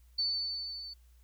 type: tone with level ramp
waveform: sine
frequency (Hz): 4506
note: C#8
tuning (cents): +28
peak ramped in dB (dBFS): -27 to -42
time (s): 0.18-0.94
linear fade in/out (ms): 10
effects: added 60 Hz sine -57 dBFS peak until 1.23 s + white hiss -72 dBFS RMS until 1.23 s